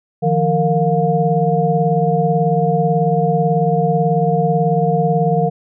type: tone cluster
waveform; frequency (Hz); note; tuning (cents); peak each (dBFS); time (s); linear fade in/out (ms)
sine; 154.2 / 172.4 / 461.1 / 707; D#3 / F3 / A#4 / F5; -15 / -22 / -19 / +21; -18; 0.22-5.5; 20
effects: none